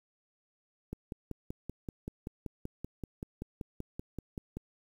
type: click train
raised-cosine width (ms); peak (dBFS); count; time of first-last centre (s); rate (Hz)
3; -25; 20; 0.93-4.57; 5.22
effects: 9-bit